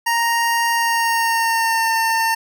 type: tone with pitch glide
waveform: 25% pulse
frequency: 932.3 to 904.2 Hz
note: A#5 to A5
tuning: 0 to +47 cents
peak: -12 dBFS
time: 0.06-2.35 s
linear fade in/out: 10 ms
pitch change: -53 cents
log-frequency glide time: 0.73-1.91 s
effects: none

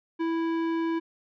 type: tone with tanh clipping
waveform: sine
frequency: 329.6 Hz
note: E4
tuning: in tune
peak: -27 dBFS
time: 0.19-1 s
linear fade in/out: 20 ms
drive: 15 dB
effects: none

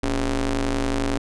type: ring-modulated tone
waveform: sawtooth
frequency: 126.5 Hz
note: B2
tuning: 42 cents sharp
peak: -14 dBFS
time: 0.03-1.18 s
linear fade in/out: 5 ms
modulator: 152 Hz
effects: resampled to 22050 Hz

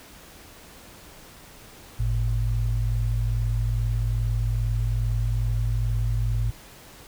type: tone pair together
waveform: sine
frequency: 50.11 / 112.5 Hz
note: G1 / A2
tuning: +39 / +39 cents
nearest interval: octave + major second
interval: 1400 cents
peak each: -24 dBFS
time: 1.99-6.51 s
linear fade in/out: 10 ms
effects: pink hiss -47 dBFS RMS until 7.07 s

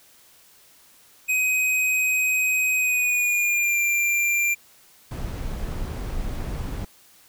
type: tone with pitch glide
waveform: square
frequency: 2517 to 2376 Hz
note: D#7 to D7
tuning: +19 to +20 cents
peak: -20 dBFS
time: 1.28-4.55 s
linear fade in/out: 20 ms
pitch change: -99 cents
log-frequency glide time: 2.77-3.78 s
type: noise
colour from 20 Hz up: brown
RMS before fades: -29 dBFS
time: 5.11-6.85 s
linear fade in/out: 5 ms
effects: white hiss -54 dBFS RMS until 7.28 s

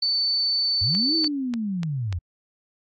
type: tone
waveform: sine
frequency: 4516 Hz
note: C#8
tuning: 31 cents sharp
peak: -20 dBFS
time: 0.02-1.28 s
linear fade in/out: 5 ms
type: linear two-way sweep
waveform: sine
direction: up then down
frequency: 80 to 329.6 to 80 Hz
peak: -24 dBFS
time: 0.81-2.19 s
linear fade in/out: 10 ms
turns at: 1.15 s
type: click train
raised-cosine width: 0.2 ms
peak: -17 dBFS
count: 5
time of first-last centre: 0.95-2.126 s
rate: 3.4 Hz
effects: AAC 64 kbps

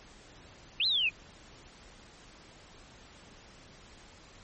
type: linear two-way sweep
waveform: sine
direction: up then down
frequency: 2443 to 4186 to 2443 Hz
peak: -25 dBFS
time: 0.8-1.09 s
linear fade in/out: 2 ms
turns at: 0.86 s
effects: pink hiss -54 dBFS RMS until 4.43 s + MP3 32 kbps

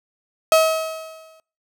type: tone with exponential decay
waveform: 35% pulse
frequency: 640 Hz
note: D#5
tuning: 49 cents sharp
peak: -8 dBFS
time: 0.52-1.4 s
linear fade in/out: 1 ms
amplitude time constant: 190 ms
effects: noise-tail reverb RT60 0.4 s tail -24 dB re dry

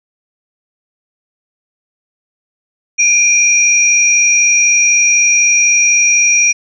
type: tone pair together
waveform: sine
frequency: 2400 / 5736 Hz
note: D7 / F8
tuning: +37 / +45 cents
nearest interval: octave + minor third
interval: 1508 cents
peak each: -10 dBFS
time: 2.98-6.53 s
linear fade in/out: 20 ms
effects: none

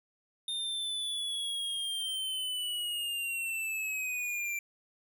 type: linear sweep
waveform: square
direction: down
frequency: 3644 to 2349 Hz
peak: -33 dBFS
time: 0.48-4.59 s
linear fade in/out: 2 ms
effects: none

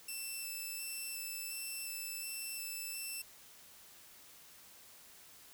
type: tone with vibrato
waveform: 5% pulse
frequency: 2660 Hz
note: E7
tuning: 15 cents sharp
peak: -32 dBFS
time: 0.08-3.22 s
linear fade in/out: 5 ms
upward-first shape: square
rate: 1.4 Hz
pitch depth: 13 cents each way
effects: white hiss -58 dBFS RMS until 5.53 s

